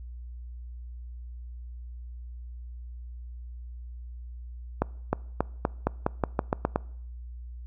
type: accelerating click train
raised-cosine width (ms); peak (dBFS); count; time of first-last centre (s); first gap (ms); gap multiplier
1; -9; 11; 4.82-6.759; 310; 0.89
effects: noise-tail reverb RT60 0.7 s tail -24 dB re dry + added 60 Hz sine -38 dBFS peak until 7.66 s